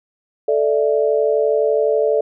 sine chord, A suspended fourth, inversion none, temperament equal, 440 / 587.3 / 659.3 Hz, A4 / D5 / E5, 0 / 0 / 0 cents, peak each -16 / -18 / -22 dBFS, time 0.48-2.21 s, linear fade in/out 5 ms, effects none

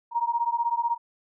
sine beating tone pair, 932.3 / 948.3 Hz, A#5 / A#5, 0 / +29 cents, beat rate 16 Hz, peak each -26 dBFS, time 0.11-0.98 s, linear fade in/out 50 ms, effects none

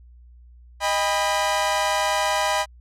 sawtooth chord, Eb augmented, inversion none, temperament equal with one note detuned, 622.3 / 803.2 / 987.8 Hz, Eb5 / G5 / B5, 0 / +42 / 0 cents, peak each -21 / -21 / -20 dBFS, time 0.8-2.66 s, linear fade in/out 50 ms, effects added 60 Hz sine -45 dBFS peak until 2.8 s + low-pass 10000 Hz 12 dB/octave

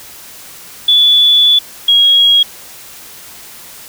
sine tone pair in turn, 3448 / 3299 Hz, A7 / G#7, -36 / -12 cents, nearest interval minor second, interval 76 cents, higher first, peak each -5 / -5 dBFS, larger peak neither, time 0.88-1.59 / 1.88-2.43 s, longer first, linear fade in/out 5 ms, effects white hiss -34 dBFS RMS until 3.88 s

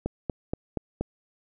click train, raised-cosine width 2 ms, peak -14 dBFS, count 5, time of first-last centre 0.06-1.01 s, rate 4.21 Hz, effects none

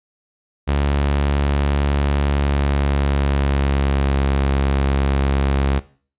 sawtooth tone with pitch glide, 71 to 68.62 Hz, C#2 to C#2, +42 to -17 cents, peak -12 dBFS, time 0.67-5.8 s, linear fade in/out 20 ms, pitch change -59 cents, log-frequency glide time 2.24-4.24 s, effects noise-tail reverb RT60 0.4 s tail -17 dB re dry + resampled to 8000 Hz

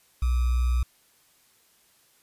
sine tone with sample-and-hold, 61.4 Hz, B1, 9 cents flat, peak -20 dBFS, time 0.22-0.83 s, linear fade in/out 5 ms, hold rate 1225 Hz, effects white hiss -62 dBFS RMS until 2.22 s + resampled to 32000 Hz

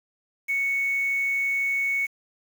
sine tone with quantisation, 2217 Hz, C#7, in tune, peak -22 dBFS, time 0.48-2.07 s, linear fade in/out 20 ms, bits 7, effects none

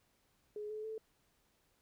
sine tone with pitch steps, 420 / 429.6 / 439.4 Hz, G#4 / A4 / A4, +19 / -41 / -2 cents, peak -40 dBFS, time 0.56-0.98 s, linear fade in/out 2 ms, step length 140 ms, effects pink hiss -75 dBFS RMS until 1.81 s

